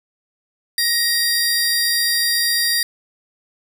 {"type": "tone pair together", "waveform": "sawtooth", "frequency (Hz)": [1882, 4742], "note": ["A#6", "D8"], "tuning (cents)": [16, 16], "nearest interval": "octave + major third", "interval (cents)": 1600, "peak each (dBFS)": [-17, -15], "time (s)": [0.78, 2.83], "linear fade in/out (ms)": 2, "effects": []}